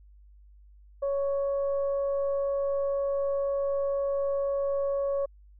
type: tone with frequency modulation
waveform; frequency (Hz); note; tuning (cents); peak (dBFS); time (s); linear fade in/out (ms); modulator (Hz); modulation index
sine; 557; C#5; +8; -25; 1.02-5.26; 10; 556; 0.33
effects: added 50 Hz sine -51 dBFS peak until 5.59 s